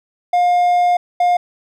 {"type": "tone pair in turn", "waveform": "triangle", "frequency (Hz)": [710, 710], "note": ["F5", "F5"], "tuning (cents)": [28, 28], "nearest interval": "unison", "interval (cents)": 0, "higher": "neither", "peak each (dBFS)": -9, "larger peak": "neither", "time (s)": [[0.33, 0.97], [1.2, 1.37]], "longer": "first", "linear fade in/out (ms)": 5, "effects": []}